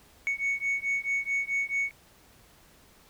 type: beating tone pair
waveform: sine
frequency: 2219 / 2223.6 Hz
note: C#7 / C#7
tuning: +1 / +5 cents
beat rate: 4.6 Hz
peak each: -28 / -28 dBFS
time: 0.27-1.91 s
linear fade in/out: 0 ms
effects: tanh soft clip ceiling -23 dBFS + pink hiss -58 dBFS RMS until 3.09 s